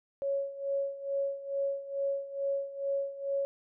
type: tone with tremolo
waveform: sine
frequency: 554.4 Hz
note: C#5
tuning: in tune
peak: -27 dBFS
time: 0.22-3.45 s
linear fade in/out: 0 ms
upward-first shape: sine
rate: 2.3 Hz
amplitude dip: 80%
effects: none